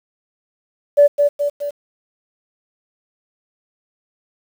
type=tone with echo; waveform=sine; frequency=578 Hz; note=D5; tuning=28 cents flat; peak=-5 dBFS; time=0.97-1.08 s; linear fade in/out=20 ms; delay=210 ms; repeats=3; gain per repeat=-5 dB; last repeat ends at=1.71 s; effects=tanh soft clip ceiling -1 dBFS + 7-bit